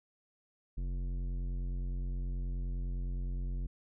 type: tone with tanh clipping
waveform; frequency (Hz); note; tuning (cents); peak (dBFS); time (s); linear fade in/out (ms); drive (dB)
triangle; 44.82; F1; +46; -35; 0.77-3.67; 10; 17
effects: none